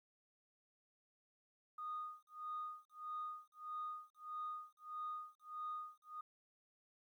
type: tone with tremolo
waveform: sine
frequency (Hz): 1234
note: D#6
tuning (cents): -15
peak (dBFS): -40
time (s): 1.78-6.21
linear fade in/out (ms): 5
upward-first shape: sine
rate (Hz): 1.6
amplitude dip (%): 100
effects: tanh soft clip ceiling -37 dBFS + 13-bit